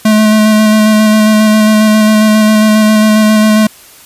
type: tone with vibrato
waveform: square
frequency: 215.1 Hz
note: A3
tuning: 39 cents flat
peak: -5 dBFS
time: 0.05-3.67 s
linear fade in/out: 5 ms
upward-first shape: square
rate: 7.4 Hz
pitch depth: 13 cents each way
effects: white hiss -37 dBFS RMS until 4.05 s + resampled to 32000 Hz